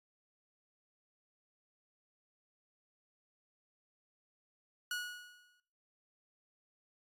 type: tone with exponential decay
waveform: sawtooth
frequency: 1458 Hz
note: F#6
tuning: 26 cents flat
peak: -31 dBFS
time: 4.91-5.6 s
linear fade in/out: 2 ms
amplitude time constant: 150 ms
effects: noise-tail reverb RT60 0.5 s tail -17 dB re dry + AAC 64 kbps